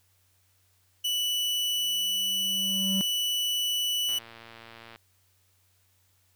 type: tone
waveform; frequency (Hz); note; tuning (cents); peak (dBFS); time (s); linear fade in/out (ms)
40% pulse; 2964; F#7; +2; -25; 1.04-4.19; 10
type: tone with exponential growth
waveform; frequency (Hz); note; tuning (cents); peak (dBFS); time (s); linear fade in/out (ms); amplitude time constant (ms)
triangle; 193.4; G3; -23; -23; 1.76-3.01; 0; 270
type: click train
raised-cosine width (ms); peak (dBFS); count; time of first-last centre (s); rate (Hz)
0.3; -30; 101; 4.09-4.96; 115
effects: added 93 Hz sine -68 dBFS peak until 6.35 s + white hiss -68 dBFS RMS until 6.35 s